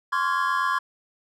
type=chord; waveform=triangle; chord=Db major seventh; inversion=third; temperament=equal with one note detuned; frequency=1046.5 / 1134.6 / 1396.9 / 1661.2 Hz; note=C6 / Db6 / F6 / Ab6; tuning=0 / +40 / 0 / 0 cents; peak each=-23 / -25 / -29 / -26 dBFS; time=0.12-0.79 s; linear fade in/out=10 ms; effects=none